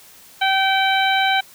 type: harmonic tone with a mistuned harmonic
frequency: 772 Hz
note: G5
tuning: 27 cents flat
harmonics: 1 / 2 / 3 / 4 / 5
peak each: -18 / -21 / -23 / -24 / -25 dBFS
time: 0.41-1.41 s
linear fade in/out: 10 ms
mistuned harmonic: 5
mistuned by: +25 cents
effects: white hiss -46 dBFS RMS until 1.54 s